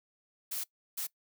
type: noise bursts at uneven times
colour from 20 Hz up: blue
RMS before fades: -36 dBFS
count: 2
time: 0.51-0.64 / 0.97-1.07 s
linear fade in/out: 10 ms
effects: noise-tail reverb RT60 0.1 s tail -21 dB re dry